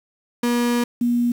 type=tone pair in turn; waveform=35% pulse / sine; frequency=240 / 240 Hz; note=B3 / B3; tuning=-49 / -49 cents; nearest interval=unison; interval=0 cents; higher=neither; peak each=-16 dBFS; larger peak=neither; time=0.43-0.84 / 1.01-1.32 s; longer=first; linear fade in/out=5 ms; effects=7-bit